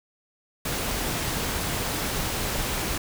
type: noise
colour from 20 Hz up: pink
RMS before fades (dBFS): -28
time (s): 0.65-2.98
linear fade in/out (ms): 5
effects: none